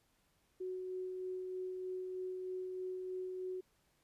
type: tone with tremolo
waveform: sine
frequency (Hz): 370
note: F#4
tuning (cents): 0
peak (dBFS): -38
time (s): 0.6-3.61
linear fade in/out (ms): 10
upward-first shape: sine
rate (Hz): 3.2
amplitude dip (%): 25
effects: pink hiss -75 dBFS RMS until 4.03 s + resampled to 32000 Hz